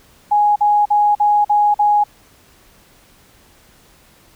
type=tone bursts; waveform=sine; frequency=830.6 Hz; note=G#5; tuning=in tune; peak=-10 dBFS; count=6; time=0.31-2.04 s; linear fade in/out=10 ms; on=250 ms; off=46 ms; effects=pink hiss -50 dBFS RMS until 4.35 s